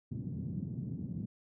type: band-pass noise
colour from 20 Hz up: white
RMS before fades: -39 dBFS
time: 0.11-1.26 s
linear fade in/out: 10 ms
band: 100 to 210 Hz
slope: 24 dB/octave
effects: none